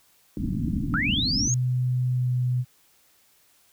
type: low-pass noise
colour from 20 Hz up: white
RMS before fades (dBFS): -27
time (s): 0.37-1.48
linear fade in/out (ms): 2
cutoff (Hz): 300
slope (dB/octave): 96
type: linear sweep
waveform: sine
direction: up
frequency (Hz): 1289 to 6680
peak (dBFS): -23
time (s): 0.94-1.54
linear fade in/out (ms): 0
type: tone with pitch glide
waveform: sine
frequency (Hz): 125.9 to 125.1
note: B2 to B2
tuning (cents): +34 to +23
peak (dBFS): -21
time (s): 1.46-2.65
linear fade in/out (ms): 50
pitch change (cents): -11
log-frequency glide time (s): 2.13-2.28
effects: white hiss -61 dBFS RMS until 3.72 s